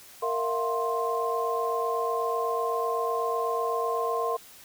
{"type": "tone cluster", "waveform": "sine", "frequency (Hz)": [462.9, 662, 710, 1052], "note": ["A#4", "E5", "F5", "C6"], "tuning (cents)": [-12, 7, 28, 9], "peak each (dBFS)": [-29, -33, -34, -29], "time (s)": [0.22, 4.37], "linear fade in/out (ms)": 10, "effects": ["white hiss -50 dBFS RMS until 4.64 s"]}